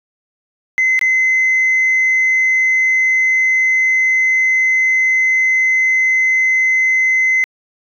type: tone with dropouts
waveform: sine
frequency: 2051 Hz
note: C7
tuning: 35 cents flat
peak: -9 dBFS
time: 0.78-7.44 s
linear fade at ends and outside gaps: 0 ms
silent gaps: 0.991-1.013 s
effects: tanh soft clip ceiling -8 dBFS